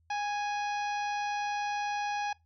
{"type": "harmonic tone with a mistuned harmonic", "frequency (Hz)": 830.6, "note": "G#5", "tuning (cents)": 0, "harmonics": [1, 2, 3, 4, 5, 6, 7], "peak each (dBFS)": [-31, -39, -41, -48, -49, -50, -50], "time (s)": [0.1, 2.33], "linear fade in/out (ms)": 5, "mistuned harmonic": 1, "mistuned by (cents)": -17, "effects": ["noise-tail reverb RT60 0.2 s tail -23 dB re dry", "added 82 Hz sine -65 dBFS peak until 2.45 s"]}